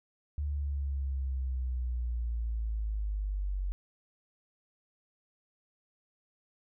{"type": "linear sweep", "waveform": "sine", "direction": "down", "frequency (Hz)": [73.42, 46.25], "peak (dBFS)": -30, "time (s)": [0.38, 3.72], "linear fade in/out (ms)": 0, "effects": []}